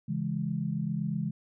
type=chord; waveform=sine; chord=C# minor; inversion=none; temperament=just; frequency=138.59 / 166.31 / 207.9 Hz; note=C#3 / E3 / G#3; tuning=0 / +16 / +2 cents; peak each=-34 / -32 / -33 dBFS; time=0.08-1.31 s; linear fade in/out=10 ms; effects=none